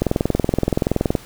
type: click train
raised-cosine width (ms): 2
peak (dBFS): -3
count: 25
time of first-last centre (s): 0.02-1.152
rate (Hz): 21.2
effects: pink hiss -42 dBFS RMS until 1.25 s